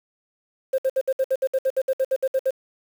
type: tone bursts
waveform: sine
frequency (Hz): 529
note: C5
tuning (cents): +19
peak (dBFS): -16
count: 16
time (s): 0.73-2.508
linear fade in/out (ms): 10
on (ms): 53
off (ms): 62
effects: tanh soft clip ceiling -14 dBFS + 7-bit